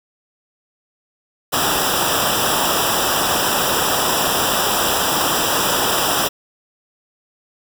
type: noise with comb filter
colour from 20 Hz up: pink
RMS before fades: -18 dBFS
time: 1.52-6.29 s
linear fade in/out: 20 ms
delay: 0.46 ms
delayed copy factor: -0.95
effects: none